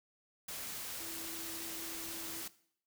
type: tone in noise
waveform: sine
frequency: 329.6 Hz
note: E4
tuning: in tune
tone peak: -50 dBFS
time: 1-2.42 s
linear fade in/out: 5 ms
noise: white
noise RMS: -43 dBFS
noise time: 0.48-2.48 s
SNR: -10 dB
effects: noise-tail reverb RT60 0.6 s tail -18 dB re dry